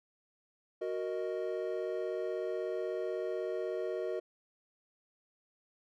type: chord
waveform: triangle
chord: D# minor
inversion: first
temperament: equal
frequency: 370 / 466.2 / 622.3 Hz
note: F#4 / A#4 / D#5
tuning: 0 / 0 / 0 cents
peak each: -35 / -36 / -37 dBFS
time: 0.81-4.2 s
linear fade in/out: 10 ms
effects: none